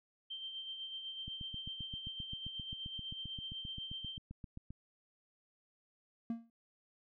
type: tone with tremolo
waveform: sine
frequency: 3136 Hz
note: G7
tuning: in tune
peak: -40 dBFS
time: 0.3-4.18 s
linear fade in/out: 10 ms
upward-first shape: sine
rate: 8 Hz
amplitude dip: 45%
type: click train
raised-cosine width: 5 ms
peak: -34 dBFS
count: 27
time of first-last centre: 1.28-4.706 s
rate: 7.59 Hz
type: tone with exponential decay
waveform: triangle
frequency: 230.6 Hz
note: A#3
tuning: 19 cents flat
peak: -30 dBFS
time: 6.3-6.5 s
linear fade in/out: 2 ms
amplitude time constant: 43 ms
effects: none